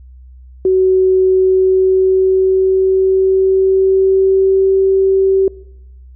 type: tone with pitch glide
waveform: sine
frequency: 375 to 384.9 Hz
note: F#4 to G4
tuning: +23 to -32 cents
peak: -8 dBFS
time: 0.65-5.48 s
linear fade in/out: 2 ms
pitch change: +45 cents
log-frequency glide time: 1.24-4.74 s
effects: noise-tail reverb RT60 1.0 s tail -23 dB re dry + added 63 Hz sine -35 dBFS peak until 6.15 s